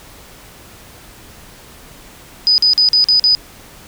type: tone bursts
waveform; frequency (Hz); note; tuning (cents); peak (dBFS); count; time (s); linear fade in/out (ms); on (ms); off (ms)
sine; 4978; D#8; 0; -8; 6; 2.47-3.35; 0; 110; 44
effects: pink hiss -40 dBFS RMS until 3.87 s